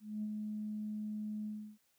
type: tone with ADSR envelope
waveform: sine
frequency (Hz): 212.3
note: G#3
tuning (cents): +38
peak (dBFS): -34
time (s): 0-1.78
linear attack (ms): 230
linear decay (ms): 44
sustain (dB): -3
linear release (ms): 320
effects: tanh soft clip ceiling -30 dBFS + white hiss -75 dBFS RMS until 1.98 s